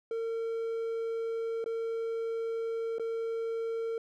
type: tone with dropouts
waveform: triangle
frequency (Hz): 455.4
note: A#4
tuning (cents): -40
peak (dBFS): -29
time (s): 0.11-3.98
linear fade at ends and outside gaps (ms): 2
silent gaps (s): 1.642-1.66 / 2.984-2.996
effects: none